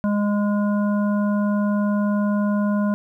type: harmonic tone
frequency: 205.8 Hz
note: G#3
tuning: 16 cents flat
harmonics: 1 / 3 / 5 / 7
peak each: -18 / -28 / -32 / -35 dBFS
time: 0.04-2.94 s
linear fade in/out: 0 ms
effects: 10-bit